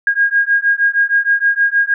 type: beating tone pair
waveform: sine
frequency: 1626 / 1632.4 Hz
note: G#6 / G#6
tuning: -37 / -30 cents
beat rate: 6.4 Hz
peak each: -14 dBFS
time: 0.07-1.94 s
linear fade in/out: 2 ms
effects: none